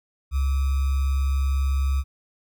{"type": "tone with sample-and-hold", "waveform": "sine", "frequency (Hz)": 68, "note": "C#2", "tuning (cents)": -33, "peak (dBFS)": -19, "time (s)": [0.31, 2.04], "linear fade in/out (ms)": 50, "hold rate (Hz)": 1225, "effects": []}